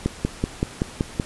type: click train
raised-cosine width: 3 ms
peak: -7 dBFS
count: 7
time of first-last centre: 0.06-1.199 s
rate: 5.27 Hz
effects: pink hiss -40 dBFS RMS until 1.25 s + resampled to 24000 Hz